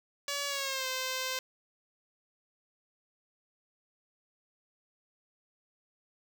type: tone with pitch glide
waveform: 5% pulse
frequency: 568 to 517.9 Hz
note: C#5 to C5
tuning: +42 to -18 cents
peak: -21 dBFS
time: 0.28-1.39 s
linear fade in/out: 2 ms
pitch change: -160 cents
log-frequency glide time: 0.47-0.87 s
effects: none